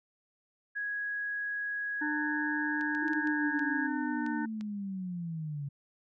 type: tone with pitch glide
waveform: sine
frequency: 1661.2 to 1647.8 Hz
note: G#6 to G#6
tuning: 0 to -14 cents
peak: -32 dBFS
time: 0.75-3.88 s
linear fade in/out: 20 ms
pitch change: -14 cents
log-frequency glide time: 2.25-3.08 s
type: harmonic tone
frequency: 300 Hz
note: D4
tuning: 37 cents sharp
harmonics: 1 / 3 / 5 / 6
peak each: -33 / -39 / -40 / -44 dBFS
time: 2.01-4.46 s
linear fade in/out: 10 ms
type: clicks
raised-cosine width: 0.2 ms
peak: -31 dBFS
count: 8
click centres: 2.811 / 2.95 / 3.081 / 3.133 / 3.273 / 3.593 / 4.264 / 4.61 s
type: linear sweep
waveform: sine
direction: down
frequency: 324.4 to 138.59 Hz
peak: -34 dBFS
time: 3.02-5.69 s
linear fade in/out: 10 ms
effects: none